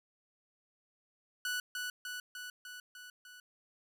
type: tone with echo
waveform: sawtooth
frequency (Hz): 1480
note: F#6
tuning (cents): 0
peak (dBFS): -30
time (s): 1.45-1.6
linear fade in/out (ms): 2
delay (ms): 300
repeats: 6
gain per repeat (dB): -3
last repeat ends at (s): 3.4
effects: none